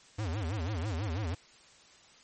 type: tone with vibrato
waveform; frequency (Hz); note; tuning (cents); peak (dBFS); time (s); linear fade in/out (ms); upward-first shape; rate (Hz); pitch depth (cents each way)
square; 93.4; F#2; +17; -32; 0.18-1.35; 10; sine; 6.1; 290
effects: white hiss -58 dBFS RMS until 2.23 s + MP3 32 kbps